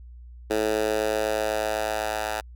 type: tone with high-pass filter sweep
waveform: 10% pulse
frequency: 108 Hz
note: A2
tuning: 32 cents flat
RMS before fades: -26 dBFS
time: 0.5-2.41 s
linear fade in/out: 10 ms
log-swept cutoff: 390 to 850 Hz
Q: 2.1
effects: added 60 Hz sine -41 dBFS peak until 2.55 s